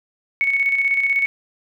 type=tone with tremolo; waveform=sine; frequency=2217 Hz; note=C#7; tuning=in tune; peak=-14 dBFS; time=0.41-1.26 s; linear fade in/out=0 ms; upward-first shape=square; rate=16 Hz; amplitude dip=45%; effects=none